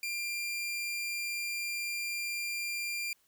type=tone; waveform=sawtooth; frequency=2386 Hz; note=D7; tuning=27 cents sharp; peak=-30 dBFS; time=0.03-3.13 s; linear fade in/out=2 ms; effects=white hiss -70 dBFS RMS until 3.27 s